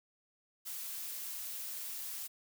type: noise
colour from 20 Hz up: blue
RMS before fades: -42 dBFS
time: 0.65-2.28 s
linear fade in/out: 20 ms
effects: none